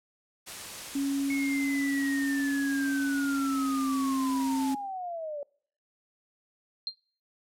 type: noise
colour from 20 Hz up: white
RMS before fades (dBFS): -40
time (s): 0.46-4.75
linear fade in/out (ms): 20
type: tone with pitch glide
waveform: sine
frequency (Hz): 277.2 to 267.3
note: C#4 to C4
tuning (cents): 0 to +37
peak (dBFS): -26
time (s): 0.95-4.75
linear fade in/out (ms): 5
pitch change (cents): -63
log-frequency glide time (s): 3.27-3.89
type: linear sweep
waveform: sine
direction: down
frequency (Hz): 2200 to 563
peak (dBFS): -33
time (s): 1.3-5.43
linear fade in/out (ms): 2
type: tone with exponential decay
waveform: sine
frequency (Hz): 4186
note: C8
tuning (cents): 0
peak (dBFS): -26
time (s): 6.87-6.97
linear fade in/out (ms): 1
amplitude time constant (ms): 20
effects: noise-tail reverb RT60 0.5 s tail -23 dB re dry + low-pass 11000 Hz 12 dB/octave